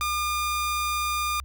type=tone; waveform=sawtooth; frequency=1208 Hz; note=D6; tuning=48 cents sharp; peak=-21 dBFS; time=0.01-1.4 s; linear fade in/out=0 ms; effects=added 67 Hz sine -38 dBFS peak until 1.44 s